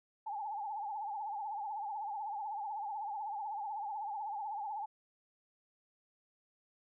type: tone with vibrato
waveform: sine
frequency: 838 Hz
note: G#5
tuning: 15 cents sharp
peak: -37 dBFS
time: 0.26-4.86 s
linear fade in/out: 10 ms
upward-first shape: triangle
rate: 16 Hz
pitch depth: 120 cents each way
effects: none